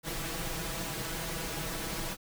pink noise with comb filter, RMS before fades -36 dBFS, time 0.03-2.17 s, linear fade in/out 50 ms, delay 6.1 ms, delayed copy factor +0.9, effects none

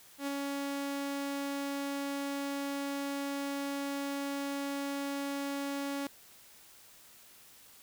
sawtooth tone with ADSR envelope, 280 Hz, C#4, 18 cents sharp, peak -28 dBFS, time 0.18-6.07 s, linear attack 90 ms, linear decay 17 ms, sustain -2 dB, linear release 3 ms, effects white hiss -57 dBFS RMS until 7.82 s

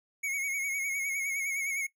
square tone with vibrato, 2207 Hz, C#7, 8 cents flat, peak -31 dBFS, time 0.23-1.87 s, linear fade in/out 10 ms, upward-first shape sine, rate 9.8 Hz, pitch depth 53 cents each way, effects noise-tail reverb RT60 0.1 s tail -18 dB re dry

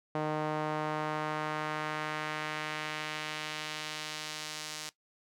sawtooth tone with band-pass filter sweep, 153.5 Hz, D#3, 23 cents flat, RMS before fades -36 dBFS, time 0.15-4.89 s, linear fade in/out 0 ms, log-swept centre 670 to 5700 Hz, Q 0.97, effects noise-tail reverb RT60 0.1 s tail -17 dB re dry

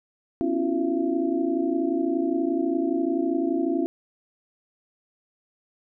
sine tone cluster, 250.5 / 275.6 / 332.4 / 364.3 / 676 Hz, B3 / C#4 / E4 / F#4 / E5, +25 / -10 / +15 / -27 / +43 cents, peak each -32 / -26 / -25 / -30 / -34 dBFS, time 0.41-3.86 s, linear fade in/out 0 ms, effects none

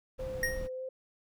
brown noise, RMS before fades -40 dBFS, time 0.18-0.68 s, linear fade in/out 20 ms
sine tone with vibrato, 517 Hz, C5, 21 cents flat, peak -36 dBFS, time 0.19-0.89 s, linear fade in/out 5 ms, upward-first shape sine, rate 3.3 Hz, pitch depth 13 cents each way
square tone with exponential decay, 1869 Hz, A#6, 4 cents sharp, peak -26 dBFS, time 0.43-0.69 s, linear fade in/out 2 ms, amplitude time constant 56 ms
effects none

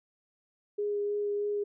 sine tone with vibrato, 411.3 Hz, G#4, 17 cents flat, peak -28 dBFS, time 0.78-1.64 s, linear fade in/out 10 ms, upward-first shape sine, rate 3.2 Hz, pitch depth 10 cents each way, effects none

